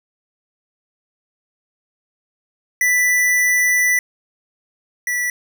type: tone pair in turn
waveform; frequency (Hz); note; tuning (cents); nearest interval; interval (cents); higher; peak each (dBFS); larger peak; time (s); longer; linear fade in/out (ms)
square; 1979 / 1958.5; B6 / B6; +3 / -15; unison; 18; first; -14 / -19; first; 2.81-3.99 / 5.07-5.3; first; 2
effects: none